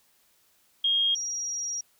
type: tone pair in turn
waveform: sine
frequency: 3247 / 5693 Hz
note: G#7 / F8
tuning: -40 / +32 cents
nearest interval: minor seventh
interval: 972 cents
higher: second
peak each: -21 / -29 dBFS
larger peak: first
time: 0.84-1.15 / 1.15-1.81 s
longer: second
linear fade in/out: 5 ms
effects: white hiss -65 dBFS RMS until 1.99 s